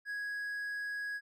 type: tone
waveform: triangle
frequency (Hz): 1661.2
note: G#6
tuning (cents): 0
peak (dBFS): -34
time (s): 0.05-1.21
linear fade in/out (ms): 50
effects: none